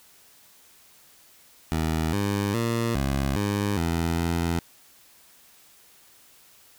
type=tone with pitch steps; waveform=15% pulse; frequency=79.8 / 100.9 / 116.1 / 68.4 / 101.8 / 83.5 / 84.6 Hz; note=D#2 / G#2 / A#2 / C#2 / G#2 / E2 / E2; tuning=+44 / -49 / -7 / -23 / -34 / +23 / +45 cents; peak=-17 dBFS; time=1.72-4.59 s; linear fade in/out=0 ms; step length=410 ms; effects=white hiss -55 dBFS RMS until 6.78 s